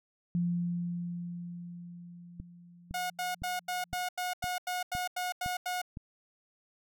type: tone with exponential decay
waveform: sine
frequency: 173.9 Hz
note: F3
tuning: 7 cents flat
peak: -26 dBFS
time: 0.35-4.03 s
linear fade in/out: 0 ms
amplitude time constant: 800 ms
type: click train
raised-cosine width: 5 ms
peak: -28 dBFS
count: 8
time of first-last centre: 2.4-5.971 s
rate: 1.96 Hz
type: tone bursts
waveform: sawtooth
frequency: 724 Hz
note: F#5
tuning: 38 cents flat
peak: -28 dBFS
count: 12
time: 2.94-5.817 s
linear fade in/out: 5 ms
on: 160 ms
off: 87 ms
effects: none